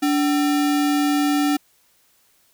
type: tone with sample-and-hold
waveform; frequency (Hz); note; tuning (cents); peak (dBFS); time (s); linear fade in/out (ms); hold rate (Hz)
sine; 290; D4; -22; -16; 0.02-1.57; 10; 1050
effects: white hiss -60 dBFS RMS until 2.53 s